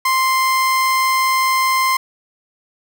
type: tone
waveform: 30% pulse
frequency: 1046.5 Hz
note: C6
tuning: in tune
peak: -11 dBFS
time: 0.05-1.97 s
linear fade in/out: 5 ms
effects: none

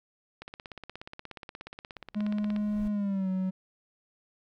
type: click train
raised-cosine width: 0.3 ms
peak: -25 dBFS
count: 37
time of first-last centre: 0.42-2.563 s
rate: 16.8 Hz
type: noise with exponential growth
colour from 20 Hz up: brown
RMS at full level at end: -42 dBFS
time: 1.96-2.88 s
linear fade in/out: 5 ms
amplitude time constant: 200 ms
type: tone with pitch glide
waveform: triangle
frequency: 209.1 to 187.37 Hz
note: G#3 to F#3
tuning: +12 to +22 cents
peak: -25 dBFS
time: 2.15-3.51 s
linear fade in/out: 20 ms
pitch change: -190 cents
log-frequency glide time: 2.9-3.29 s
effects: none

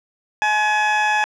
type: tone with amplitude modulation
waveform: 20% pulse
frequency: 847 Hz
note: G#5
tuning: 34 cents sharp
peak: -9 dBFS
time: 0.42-1.24 s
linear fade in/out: 0 ms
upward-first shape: sine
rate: 203 Hz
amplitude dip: 35%
effects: low-pass 4000 Hz 12 dB/octave

